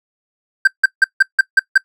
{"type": "tone bursts", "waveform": "triangle", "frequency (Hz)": 1568, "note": "G6", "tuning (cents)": 0, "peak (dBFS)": -4, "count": 7, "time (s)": [0.65, 1.778], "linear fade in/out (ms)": 5, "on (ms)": 24, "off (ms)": 160, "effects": ["noise-tail reverb RT60 0.1 s tail -19 dB re dry"]}